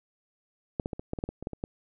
clicks, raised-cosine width 2 ms, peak -14 / -17 / -20 / -23 / -17 / -21 / -15 / -22 / -25 / -18 / -24 / -18 dBFS, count 12, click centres 0.798 / 0.859 / 0.932 / 0.995 / 1.134 / 1.188 / 1.239 / 1.29 / 1.426 / 1.471 / 1.533 / 1.639 s, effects none

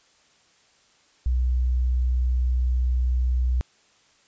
sine tone, 62.2 Hz, B1, 13 cents sharp, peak -19 dBFS, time 1.26-3.61 s, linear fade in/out 0 ms, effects white hiss -60 dBFS RMS until 4.27 s + resampled to 16000 Hz

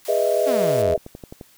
white high-pass noise, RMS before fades -37 dBFS, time 0.05-0.82 s, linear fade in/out 0 ms, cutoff 590 Hz, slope 96 dB/octave
sine chord, E major seventh, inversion first, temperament just, 412 / 494.4 / 618.1 / 659.3 Hz, G#4 / B4 / D#5 / E5, -14 / +2 / -12 / 0 cents, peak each -24 / -24 / -20 / -23 dBFS, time 0.08-0.97 s, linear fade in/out 10 ms
sawtooth exponential sweep, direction down, 293.7 to 75.2 Hz, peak -21 dBFS, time 0.46-0.95 s, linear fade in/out 20 ms
click train, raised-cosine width 2 ms, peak -22 dBFS, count 7, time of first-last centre 0.89-1.412 s, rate 11.5 Hz
effects white hiss -54 dBFS RMS until 1.57 s

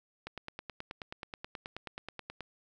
click train, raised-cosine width 0.3 ms, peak -24 dBFS, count 21, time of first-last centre 0.27-2.407 s, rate 9.36 Hz, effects none

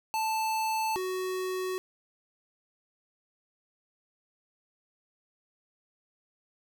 square tone pair in turn, 880 / 371.7 Hz, A5 / F#4, 0 / +8 cents, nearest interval octave + minor third, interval 1492 cents, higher first, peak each -28 / -31 dBFS, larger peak first, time 0.14-0.96 / 0.96-1.78 s, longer neither, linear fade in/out 0 ms, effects none

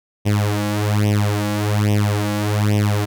sawtooth tone with flanger, 104.1 Hz, G#2, 5 cents sharp, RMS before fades -18 dBFS, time 0.25-3.06 s, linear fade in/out 20 ms, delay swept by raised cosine 0.34 to 3.64 ms, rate 1.2 Hz, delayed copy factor +0.95, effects none

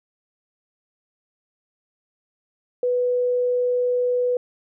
sine tone, 493.9 Hz, B4, in tune, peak -18 dBFS, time 2.83-4.37 s, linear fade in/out 2 ms, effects none

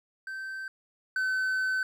triangle tone pair in turn, 1551 / 1522.6 Hz, G6 / F#6, -19 / +49 cents, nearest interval unison, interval 32 cents, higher first, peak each -33 / -24 dBFS, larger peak second, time 0.27-0.68 / 1.16-1.83 s, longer second, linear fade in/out 2 ms, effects none

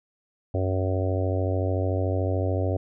harmonic tone, 93.6 Hz, F#2, 20 cents sharp, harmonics 1 / 3 / 4 / 5 / 6 / 7 / 8, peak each -24 / -32 / -33 / -33 / -32 / -34 / -40 dBFS, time 0.54-2.77 s, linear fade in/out 5 ms, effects none

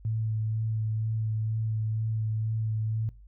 sine tone with vibrato, 110 Hz, A2, in tune, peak -26 dBFS, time 0.05-3.09 s, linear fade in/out 0 ms, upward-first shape sine, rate 2.1 Hz, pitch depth 14 cents each way, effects noise-tail reverb RT60 0.3 s tail -21 dB re dry + added 50 Hz sine -48 dBFS peak until 3.27 s

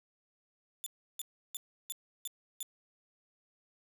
10% pulse tone bursts, 3520 Hz, A7, in tune, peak -29 dBFS, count 6, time 0.84-2.628 s, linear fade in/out 0 ms, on 23 ms, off 330 ms, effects none

